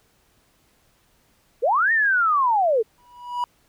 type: linear two-way sweep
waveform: sine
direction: up then down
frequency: 413.5 to 1864.7 to 413.5 Hz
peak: -16 dBFS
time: 1.62-2.83 s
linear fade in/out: 20 ms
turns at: 1.92 s
type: tone with exponential growth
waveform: triangle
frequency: 974 Hz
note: B5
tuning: 24 cents flat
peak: -17 dBFS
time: 2.98-3.44 s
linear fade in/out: 1 ms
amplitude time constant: 100 ms
effects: pink hiss -62 dBFS RMS until 3.68 s